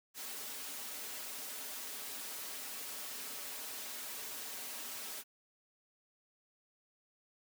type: noise with comb filter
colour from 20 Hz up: white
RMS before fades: -44 dBFS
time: 0.14-5.24 s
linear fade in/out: 50 ms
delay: 5.8 ms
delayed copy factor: -0.7
effects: high-pass 200 Hz 12 dB/octave